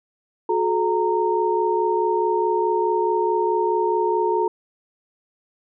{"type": "tone cluster", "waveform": "sine", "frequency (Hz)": [364, 428.7, 924], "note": ["F#4", "A4", "A#5"], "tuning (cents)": [-28, -45, -16], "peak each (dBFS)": -22, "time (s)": [0.49, 4.48], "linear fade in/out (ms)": 5, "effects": []}